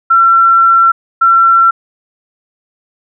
sine tone pair in turn, 1354 / 1354 Hz, E6 / E6, +46 / +46 cents, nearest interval unison, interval 0 cents, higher neither, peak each -4 dBFS, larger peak neither, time 0.1-0.92 / 1.21-1.71 s, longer first, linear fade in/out 10 ms, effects none

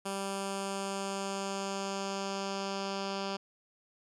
10% pulse tone with low-pass filter sweep, 196 Hz, G3, in tune, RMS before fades -36 dBFS, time 0.05-3.37 s, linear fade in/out 10 ms, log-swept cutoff 9900 to 4900 Hz, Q 2, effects none

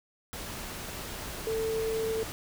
sine tone in noise, 445.3 Hz, A4, 21 cents sharp, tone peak -28 dBFS, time 1.47-2.23 s, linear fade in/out 0 ms, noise pink, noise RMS -39 dBFS, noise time 0.33-2.32 s, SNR +8 dB, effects none

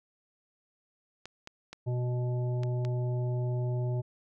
clicks, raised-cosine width 0.2 ms, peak -25 dBFS, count 5, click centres 1.256 / 1.474 / 1.73 / 2.634 / 2.85 s
harmonic tone, 123.47 Hz, B2, in tune, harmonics 1 / 3 / 5 / 7, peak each -28 / -39 / -42 / -49 dBFS, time 1.86-4.02 s, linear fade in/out 20 ms
effects none

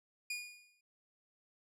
sawtooth tone with exponential decay, 2442 Hz, D#7, 33 cents flat, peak -32 dBFS, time 0.3-0.81 s, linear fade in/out 5 ms, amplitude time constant 110 ms, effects low-pass 12000 Hz 12 dB/octave

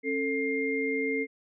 sine tone cluster, 272.1 / 445.8 / 2115 Hz, C#4 / A4 / C7, -32 / +23 / +18 cents, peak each -31 / -30 / -31 dBFS, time 0.03-1.27 s, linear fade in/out 50 ms, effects none

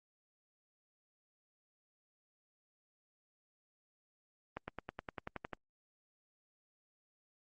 accelerating click train, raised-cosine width 0.5 ms, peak -25 dBFS, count 11, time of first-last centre 4.57-5.533 s, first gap 110 ms, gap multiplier 0.97, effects Opus 32 kbps

